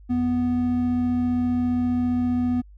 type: tone pair together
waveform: triangle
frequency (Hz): 87.31 / 246.9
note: F2 / B3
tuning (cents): 0 / 0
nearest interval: octave + tritone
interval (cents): 1800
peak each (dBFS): -29 / -18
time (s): 0.09-2.62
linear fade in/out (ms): 20
effects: added 50 Hz sine -44 dBFS peak until 2.77 s